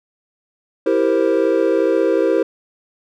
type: chord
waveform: triangle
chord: C dominant seventh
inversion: first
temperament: equal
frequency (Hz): 329.6 / 392 / 466.2 / 523.3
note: E4 / G4 / Bb4 / C5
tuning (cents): 0 / 0 / 0 / 0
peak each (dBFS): -17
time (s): 0.86-2.43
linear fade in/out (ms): 5
effects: none